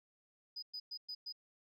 sine tone bursts, 4978 Hz, D#8, in tune, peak -40 dBFS, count 5, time 0.56-1.325 s, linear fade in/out 10 ms, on 65 ms, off 110 ms, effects tanh soft clip ceiling -38 dBFS

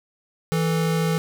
square tone pair together, 163.9 / 437.6 Hz, E3 / A4, -10 / -9 cents, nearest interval octave + perfect fourth, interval 1701 cents, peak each -21 / -28 dBFS, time 0.52-1.18 s, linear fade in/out 0 ms, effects none

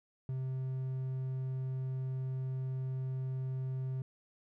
triangle tone, 130.81 Hz, C3, in tune, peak -32 dBFS, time 0.29-4.02 s, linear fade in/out 2 ms, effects none

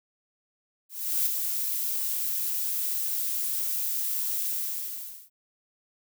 violet noise with ADSR envelope, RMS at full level -24 dBFS, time 0.89-5.3 s, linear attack 370 ms, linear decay 15 ms, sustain -5 dB, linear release 810 ms, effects none

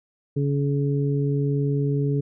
harmonic tone, 141.5 Hz, C#3, 36 cents sharp, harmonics 1 / 2 / 3, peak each -21 / -28 / -28 dBFS, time 0.36-2.21 s, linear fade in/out 10 ms, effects none

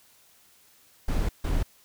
brown noise bursts at uneven times, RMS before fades -25 dBFS, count 2, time 1.08-1.29 / 1.44-1.63 s, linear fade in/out 5 ms, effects white hiss -59 dBFS RMS until 1.84 s

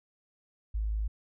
sine tone, 53.2 Hz, G#1, 42 cents sharp, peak -28 dBFS, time 0.74-1.08 s, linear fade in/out 10 ms, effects none

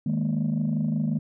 sine chord, D# suspended fourth, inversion none, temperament equal, 155.56 / 207.7 / 233.1 Hz, D#3 / G#3 / A#3, 0 / 0 / 0 cents, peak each -25 / -26 / -26 dBFS, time 0.06-1.19 s, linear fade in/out 5 ms, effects tanh soft clip ceiling -18 dBFS

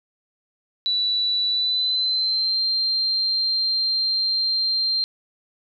sine tone with pitch glide, 3951 to 4167 Hz, B7 to C8, 0 to -8 cents, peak -19 dBFS, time 0.86-5.04 s, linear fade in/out 0 ms, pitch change +92 cents, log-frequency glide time 1.49-2.6 s, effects none

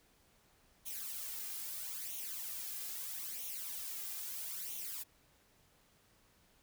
blue noise with flanger, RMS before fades -43 dBFS, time 0.85-5.04 s, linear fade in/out 20 ms, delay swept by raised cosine 0.31 to 2.51 ms, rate 0.77 Hz, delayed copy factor +0.7, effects pink hiss -69 dBFS RMS until 6.62 s

